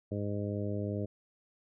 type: harmonic tone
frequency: 102.5 Hz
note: G#2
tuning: 22 cents flat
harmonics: 1 / 2 / 3 / 4 / 5 / 6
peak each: -35 / -38 / -40 / -41 / -42 / -43 dBFS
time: 0.11-1.06 s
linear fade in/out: 10 ms
effects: none